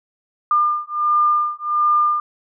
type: beating tone pair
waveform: sine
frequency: 1202 / 1203.4 Hz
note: D6 / D6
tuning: +40 / +42 cents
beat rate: 1.4 Hz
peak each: -18 dBFS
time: 0.51-2.2 s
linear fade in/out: 2 ms
effects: none